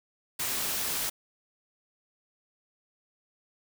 white noise, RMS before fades -31 dBFS, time 0.39-1.1 s, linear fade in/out 10 ms, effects none

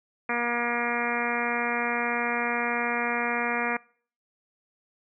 harmonic tone, 238.4 Hz, A#3, 39 cents sharp, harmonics 1 / 2 / 3 / 4 / 5 / 6 / 7 / 8 / 9 / 10, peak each -34 / -34 / -34 / -34 / -34 / -34 / -34 / -34 / -34 / -34 dBFS, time 0.29-3.77 s, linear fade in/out 5 ms, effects noise-tail reverb RT60 0.5 s tail -25 dB re dry

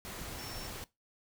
sine tone in noise, 5430 Hz, F8, 50 cents flat, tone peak -47 dBFS, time 0.39-0.67 s, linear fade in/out 0 ms, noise pink, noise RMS -43 dBFS, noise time 0.05-0.84 s, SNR -7 dB, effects noise-tail reverb RT60 0.2 s tail -19 dB re dry

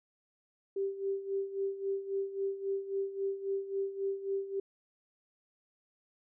sine tone with tremolo, 392 Hz, G4, in tune, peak -29 dBFS, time 0.76-4.6 s, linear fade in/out 5 ms, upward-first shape sine, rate 3.7 Hz, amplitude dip 75%, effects none

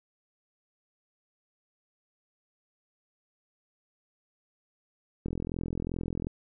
click train, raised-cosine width 3 ms, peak -20 dBFS, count 44, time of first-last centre 5.26-6.269 s, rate 42.6 Hz, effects none

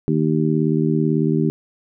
harmonic tone, 78.1 Hz, D#2, 7 cents sharp, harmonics 2 / 3 / 4 / 5, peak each -19 / -21 / -22 / -23 dBFS, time 0.08-1.5 s, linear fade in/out 0 ms, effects none

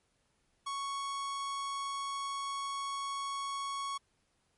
45% pulse tone, 1108.7 Hz, C#6, in tune, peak -35 dBFS, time 0.66-3.98 s, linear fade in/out 10 ms, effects pink hiss -75 dBFS RMS until 4.57 s + MP3 48 kbps

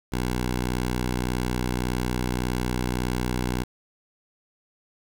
10% pulse tone, 61.74 Hz, B1, in tune, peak -16 dBFS, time 0.12-3.64 s, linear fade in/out 10 ms, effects 7-bit

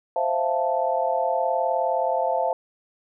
sine chord, F major seventh, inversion second, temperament equal, 523.3 / 659.3 / 698.5 / 880 Hz, C5 / E5 / F5 / A5, 0 / 0 / 0 / 0 cents, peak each -26 dBFS, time 0.16-2.53 s, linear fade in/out 2 ms, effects none

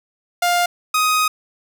sawtooth tone pair in turn, 703 / 1252.6 Hz, F5 / D#6, +11 / +11 cents, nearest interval minor seventh, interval 1000 cents, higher second, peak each -11 dBFS, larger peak neither, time 0.42-0.66 / 0.94-1.28 s, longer second, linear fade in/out 5 ms, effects none

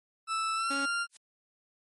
40% pulse tone with pitch glide, 1318.5 to 1392.9 Hz, E6 to F6, 0 to -5 cents, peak -28 dBFS, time 0.27-1.07 s, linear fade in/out 50 ms, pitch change +95 cents, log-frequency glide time 0.55-0.77 s
sawtooth tone, 277.2 Hz, C#4, in tune, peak -30 dBFS, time 0.7-0.86 s, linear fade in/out 10 ms
blue noise with exponential growth, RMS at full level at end -41 dBFS, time 1.09-1.17 s, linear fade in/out 5 ms, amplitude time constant 17 ms
effects MP3 48 kbps

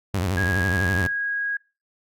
sawtooth tone with vibrato, 92.5 Hz, F#2, in tune, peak -18 dBFS, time 0.14-1.07 s, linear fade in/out 0 ms, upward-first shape sine, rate 12 Hz, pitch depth 160 cents each way
sine tone, 1646 Hz, G#6, 16 cents flat, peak -23 dBFS, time 0.37-1.57 s, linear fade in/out 5 ms
effects noise-tail reverb RT60 0.3 s tail -22 dB re dry + Opus 48 kbps

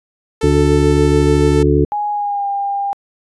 sawtooth tone, 442 Hz, A4, 8 cents sharp, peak -17 dBFS, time 0.41-1.63 s, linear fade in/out 5 ms
harmonic tone, 72.5 Hz, D2, 22 cents flat, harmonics 1 / 2 / 4 / 5 / 6, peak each -16 / -16 / -16 / -16 / -16 dBFS, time 0.43-1.85 s, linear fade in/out 5 ms
sine tone with pitch glide, 830.6 to 800.5 Hz, G#5 to G5, 0 to +36 cents, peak -16 dBFS, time 1.92-2.93 s, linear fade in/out 0 ms, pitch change -64 cents, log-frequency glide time 2.11-2.47 s
effects resampled to 24000 Hz

